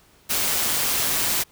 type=noise with amplitude modulation; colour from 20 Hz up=white; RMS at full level=-21 dBFS; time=0.29-1.44 s; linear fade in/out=20 ms; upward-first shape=sine; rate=160 Hz; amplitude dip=35%; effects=pink hiss -56 dBFS RMS until 1.51 s